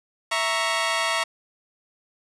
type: chord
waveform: 15% pulse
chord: A# diminished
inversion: second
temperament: equal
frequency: 659.3 / 932.3 / 1108.7 Hz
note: E5 / A#5 / C#6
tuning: 0 / 0 / 0 cents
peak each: -20 dBFS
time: 0.31-1.24 s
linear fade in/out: 10 ms
effects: resampled to 22050 Hz + 7-bit